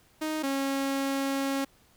sawtooth tone pair in turn, 311.1 / 273.4 Hz, D#4 / C#4, 0 / -24 cents, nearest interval major second, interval 224 cents, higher first, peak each -25 / -23 dBFS, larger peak second, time 0.21-0.43 / 0.43-1.65 s, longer second, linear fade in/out 10 ms, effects pink hiss -62 dBFS RMS until 1.96 s

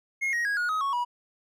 triangle tone with pitch steps, 2152 / 1884.3 / 1649.9 / 1444.6 / 1264.9 / 1107.5 / 969.7 Hz, C7 / A#6 / G#6 / F#6 / D#6 / C#6 / B5, +48 / +18 / -12 / -42 / +28 / -2 / -32 cents, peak -23 dBFS, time 0.21-1.05 s, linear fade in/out 20 ms, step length 120 ms, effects none

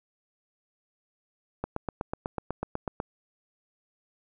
click train, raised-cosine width 1 ms, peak -16 dBFS, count 12, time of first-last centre 1.64-3.001 s, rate 8.08 Hz, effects none

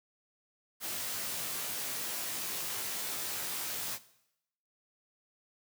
white noise with comb filter, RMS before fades -37 dBFS, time 0.8-3.99 s, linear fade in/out 50 ms, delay 18 ms, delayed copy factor +0.85, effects noise-tail reverb RT60 0.8 s tail -17 dB re dry + high-pass 100 Hz 12 dB/octave

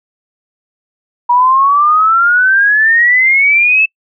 sine exponential sweep, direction up, 958 to 2637 Hz, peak -6 dBFS, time 1.29-3.86 s, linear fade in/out 10 ms, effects noise-tail reverb RT60 0.1 s tail -26 dB re dry

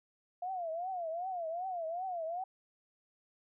sine tone with vibrato, 698.5 Hz, F5, in tune, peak -35 dBFS, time 0.42-2.44 s, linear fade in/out 5 ms, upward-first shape triangle, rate 2.6 Hz, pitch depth 180 cents each way, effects none

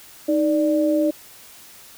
sine tone pair together, 311.1 / 587.3 Hz, D#4 / D5, 0 / 0 cents, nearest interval major seventh, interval 1100 cents, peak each -18 / -20 dBFS, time 0.28-1.11 s, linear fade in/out 10 ms, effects white hiss -45 dBFS RMS until 1.97 s

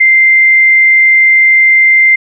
sine tone, 2089 Hz, C7, 3 cents flat, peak -3 dBFS, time 0-2.16 s, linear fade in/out 10 ms, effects none

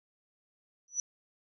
sine tone with exponential growth, 5920 Hz, F#8, in tune, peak -25 dBFS, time 0.88-1 s, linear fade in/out 1 ms, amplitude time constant 25 ms, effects none

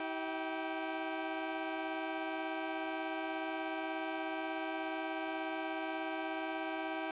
20% pulse tone cluster, 321.2 / 383.2 / 783 Hz, E4 / G4 / G5, -45 / -39 / -2 cents, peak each -34 / -40 / -36 dBFS, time 0-7.11 s, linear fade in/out 2 ms, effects resampled to 8000 Hz + 10-bit

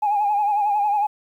sine tone with vibrato, 826 Hz, G#5, 10 cents flat, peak -16 dBFS, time 0.02-1.07 s, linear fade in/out 10 ms, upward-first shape sine, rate 11 Hz, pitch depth 57 cents each way, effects tanh soft clip ceiling -13 dBFS + 9-bit

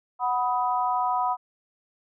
sine chord, B major, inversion second, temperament equal with one note detuned, 740 / 987.8 / 1256.8 Hz, F#5 / B5 / D#6, 0 / 0 / +17 cents, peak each -26 / -25 / -30 dBFS, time 0.19-1.37 s, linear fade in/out 50 ms, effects none

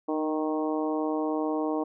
harmonic tone with a mistuned harmonic, 155.56 Hz, D#3, in tune, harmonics 2 / 3 / 4 / 5 / 6 / 7, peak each -28 / -32 / -34 / -36 / -38 / -39 dBFS, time 0.08-1.84 s, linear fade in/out 10 ms, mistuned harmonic 2, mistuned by -17 cents, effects none

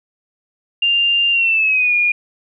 sine tone with pitch glide, 2794 to 2432 Hz, F7 to D#7, 0 to -40 cents, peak -12 dBFS, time 0.82-2.12 s, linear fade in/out 5 ms, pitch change -240 cents, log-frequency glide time 1.31-1.94 s, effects none

